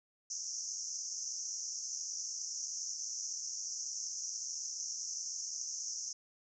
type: band-pass noise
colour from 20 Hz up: pink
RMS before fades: -41 dBFS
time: 0.3-6.13 s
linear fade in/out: 5 ms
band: 5500 to 6600 Hz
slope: 96 dB/octave
effects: none